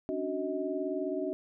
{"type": "tone cluster", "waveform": "sine", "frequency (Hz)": [277, 296.3, 372, 633], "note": ["C#4", "D4", "F#4", "D#5"], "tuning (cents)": [-1, 15, 9, 30], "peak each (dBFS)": [-38, -37, -34, -36], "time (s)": [0.09, 1.33], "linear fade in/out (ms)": 0, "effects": []}